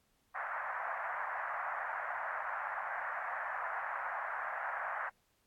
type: band-pass noise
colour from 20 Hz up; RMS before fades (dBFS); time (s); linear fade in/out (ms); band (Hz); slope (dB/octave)
white; -39; 0.34-5.1; 20; 650 to 1800; 48
effects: pink hiss -75 dBFS RMS until 5.46 s + AAC 64 kbps